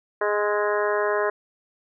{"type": "harmonic tone with a mistuned harmonic", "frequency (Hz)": 207.7, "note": "G#3", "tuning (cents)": 0, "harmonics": [2, 3, 4, 5, 6, 7, 8, 9], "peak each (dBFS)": [-24, -26, -34, -28, -34, -33, -31, -35], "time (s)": [0.21, 1.3], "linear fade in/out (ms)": 5, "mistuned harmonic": 6, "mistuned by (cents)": 25, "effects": []}